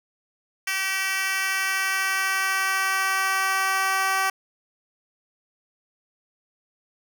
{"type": "tone with high-pass filter sweep", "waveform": "10% pulse", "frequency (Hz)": 384, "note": "G4", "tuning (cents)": -36, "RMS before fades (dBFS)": -24, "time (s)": [0.67, 4.3], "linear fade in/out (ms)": 5, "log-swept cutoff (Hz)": [2100, 890], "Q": 1.3, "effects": []}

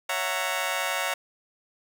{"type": "chord", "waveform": "15% pulse", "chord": "F# dominant seventh", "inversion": "second", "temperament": "just", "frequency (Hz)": [555, 666, 740, 925], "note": ["C#5", "E5", "F#5", "A#5"], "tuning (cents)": [2, 18, 0, -14], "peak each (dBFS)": -26, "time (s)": [0.09, 1.14], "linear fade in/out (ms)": 5, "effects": []}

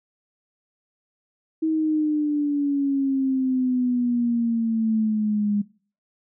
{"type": "exponential sweep", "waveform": "sine", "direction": "down", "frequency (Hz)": [320, 203.9], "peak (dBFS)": -19, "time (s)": [1.62, 5.62], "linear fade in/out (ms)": 10, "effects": ["noise-tail reverb RT60 0.4 s tail -20 dB re dry"]}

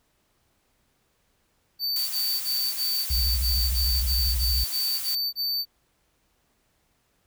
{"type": "tone bursts", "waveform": "square", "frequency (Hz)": 4567, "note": "D8", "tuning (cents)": -49, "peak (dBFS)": -25, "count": 12, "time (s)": [1.79, 5.654], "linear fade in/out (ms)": 50, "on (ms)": 300, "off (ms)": 24}
{"type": "noise", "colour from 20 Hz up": "blue", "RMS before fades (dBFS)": -32, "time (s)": [1.96, 5.15], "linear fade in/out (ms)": 2}
{"type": "tone with vibrato", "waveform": "sine", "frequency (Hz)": 61.74, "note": "B1", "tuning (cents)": 0, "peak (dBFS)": -23, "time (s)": [3.1, 4.64], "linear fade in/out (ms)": 5, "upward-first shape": "sine", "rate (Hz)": 13, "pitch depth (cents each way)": 210}
{"effects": ["pink hiss -69 dBFS RMS until 7.26 s"]}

